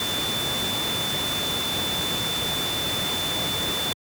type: tone in noise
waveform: sine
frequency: 3520 Hz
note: A7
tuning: in tune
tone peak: -26 dBFS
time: 0-3.93 s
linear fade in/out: 2 ms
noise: pink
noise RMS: -28 dBFS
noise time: 0-3.93 s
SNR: -1 dB
effects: high-pass 100 Hz 12 dB/octave